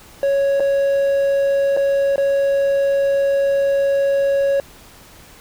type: tone with dropouts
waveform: triangle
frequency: 554.4 Hz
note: C#5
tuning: in tune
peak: -12 dBFS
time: 0.23-4.6 s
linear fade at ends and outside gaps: 1 ms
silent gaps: 0.598-0.604 / 1.766-1.772 / 2.159-2.18 s
effects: pink hiss -44 dBFS RMS until 5.4 s